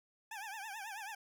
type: tone with vibrato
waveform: 20% pulse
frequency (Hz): 837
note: G#5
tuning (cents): +13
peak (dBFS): -38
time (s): 0.31-1.15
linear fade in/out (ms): 5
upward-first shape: triangle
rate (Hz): 9.2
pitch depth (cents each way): 170
effects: none